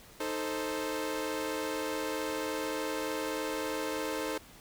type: chord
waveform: sawtooth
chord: A diminished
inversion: second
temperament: equal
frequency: 311.1 / 440 / 523.3 Hz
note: Eb4 / A4 / C5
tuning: 0 / 0 / 0 cents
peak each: -33 dBFS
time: 0.2-4.38 s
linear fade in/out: 5 ms
effects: pink hiss -54 dBFS RMS until 4.6 s